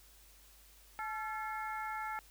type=harmonic tone with a mistuned harmonic; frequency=432.5 Hz; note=A4; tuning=30 cents flat; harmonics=2 / 3 / 4 / 5; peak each=-40 / -42 / -46 / -47 dBFS; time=0.99-2.19 s; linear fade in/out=0 ms; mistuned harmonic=3; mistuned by=+76 cents; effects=added 50 Hz sine -62 dBFS peak until 2.3 s + white hiss -62 dBFS RMS until 2.3 s